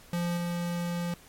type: tone with level steps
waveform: square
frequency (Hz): 173.3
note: F3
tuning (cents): -13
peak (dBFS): -28 / -30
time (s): 0.13-1.14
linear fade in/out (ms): 2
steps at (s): 0.37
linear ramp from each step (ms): 5
effects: pink hiss -54 dBFS RMS until 1.28 s + MP3 64 kbps